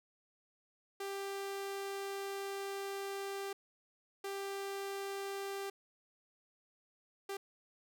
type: tone bursts at uneven times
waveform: sawtooth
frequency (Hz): 394.5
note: G4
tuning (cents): +11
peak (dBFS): -35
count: 3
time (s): 1-3.53 / 4.24-5.7 / 7.29-7.37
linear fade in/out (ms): 5
effects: none